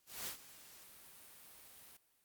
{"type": "noise with ADSR envelope", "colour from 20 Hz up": "white", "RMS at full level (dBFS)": -42, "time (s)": [0.06, 1.97], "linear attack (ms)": 210, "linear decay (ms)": 95, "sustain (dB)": -16, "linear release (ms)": 5, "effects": ["white hiss -75 dBFS RMS until 2.24 s", "Opus 48 kbps"]}